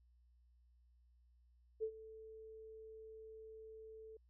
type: tone with ADSR envelope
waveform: sine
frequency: 440 Hz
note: A4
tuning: in tune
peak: -35 dBFS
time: 1.8-4.17 s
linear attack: 32 ms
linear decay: 75 ms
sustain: -17 dB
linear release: 4 ms
effects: added 60 Hz sine -67 dBFS peak until 4.29 s